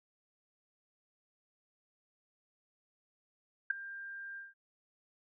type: tone with ADSR envelope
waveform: sine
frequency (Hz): 1593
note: G6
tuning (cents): +27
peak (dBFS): -23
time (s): 3.7-4.54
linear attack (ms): 7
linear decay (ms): 6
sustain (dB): -19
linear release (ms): 170
effects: none